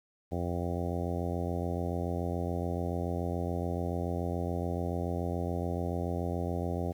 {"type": "harmonic tone", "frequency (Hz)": 87, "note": "F2", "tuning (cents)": -6, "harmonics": [1, 2, 3, 4, 5, 6, 7, 8, 9], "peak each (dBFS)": [-34, -37, -39, -40, -41, -42, -42, -43, -44], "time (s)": [0.31, 6.93], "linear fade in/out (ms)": 20, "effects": ["10-bit"]}